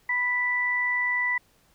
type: tone pair together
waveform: sine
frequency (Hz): 987.8 / 1975.6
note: B5 / B6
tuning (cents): 0 / 0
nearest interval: octave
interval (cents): 1200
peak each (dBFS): -32 / -23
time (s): 0.09-1.38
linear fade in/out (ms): 5
effects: pink hiss -63 dBFS RMS until 1.74 s